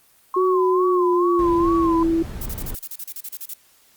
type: tone with vibrato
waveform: sine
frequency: 1064 Hz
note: C6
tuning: 29 cents sharp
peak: -21 dBFS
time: 0.34-2.03 s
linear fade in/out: 2 ms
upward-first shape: sine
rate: 2.3 Hz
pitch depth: 110 cents each way
type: tone with pitch glide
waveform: sine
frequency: 370 to 329.6 Hz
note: F#4 to E4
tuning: 0 to 0 cents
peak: -16 dBFS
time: 0.36-2.23 s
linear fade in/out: 10 ms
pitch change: -200 cents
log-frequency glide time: 0.69-1.93 s
type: noise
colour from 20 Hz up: brown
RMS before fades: -31 dBFS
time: 1.39-2.75 s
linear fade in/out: 0 ms
type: noise bursts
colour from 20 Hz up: violet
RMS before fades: -31 dBFS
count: 14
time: 2.41-3.539 s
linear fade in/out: 5 ms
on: 50 ms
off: 33 ms
effects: white hiss -56 dBFS RMS until 3.96 s + Opus 32 kbps